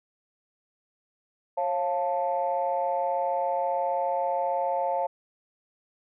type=chord; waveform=sine; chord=Db augmented; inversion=none; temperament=equal with one note detuned; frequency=543.6 / 698.5 / 880 Hz; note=Db5 / F5 / A5; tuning=-34 / 0 / 0 cents; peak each=-28 dBFS; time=1.57-5.07 s; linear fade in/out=10 ms; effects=tanh soft clip ceiling -16 dBFS